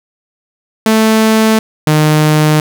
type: tone pair in turn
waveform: sawtooth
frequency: 220 / 153.16 Hz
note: A3 / D#3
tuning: 0 / -27 cents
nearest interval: tritone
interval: 627 cents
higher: first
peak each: -3 dBFS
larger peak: neither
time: 0.86-1.59 / 1.87-2.6 s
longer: neither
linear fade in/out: 2 ms
effects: none